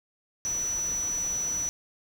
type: tone in noise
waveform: sine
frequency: 5920 Hz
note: F#8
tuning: in tune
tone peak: -27 dBFS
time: 0.45-1.69 s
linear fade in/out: 0 ms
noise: pink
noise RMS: -42 dBFS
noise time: 0.45-1.69 s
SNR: +12 dB
effects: none